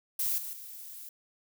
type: noise with level steps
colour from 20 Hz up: violet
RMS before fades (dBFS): -30 / -39 / -45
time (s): 0.19-1.09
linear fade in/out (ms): 5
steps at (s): 0.38 / 0.53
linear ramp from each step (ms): 2
effects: none